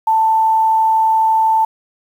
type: tone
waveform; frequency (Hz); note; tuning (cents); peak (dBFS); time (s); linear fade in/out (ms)
sine; 886; A5; +12; -10; 0.07-1.65; 5
effects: 7-bit